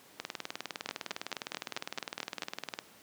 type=two click trains; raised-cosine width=0.2 ms; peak=-16 / -18 dBFS; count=8 / 52; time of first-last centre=0.89-2.422 / 0.2-2.789 s; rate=4.57 / 19.7 Hz; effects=pink hiss -57 dBFS RMS until 3.02 s + high-pass 200 Hz 12 dB/octave